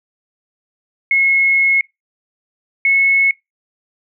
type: tone pair in turn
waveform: sine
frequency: 2174 / 2192 Hz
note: C#7 / C#7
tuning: -34 / -20 cents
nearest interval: unison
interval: 14 cents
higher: second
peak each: -10 dBFS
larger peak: neither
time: 1.11-1.81 / 2.85-3.31 s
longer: first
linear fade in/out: 2 ms
effects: noise-tail reverb RT60 0.2 s tail -24 dB re dry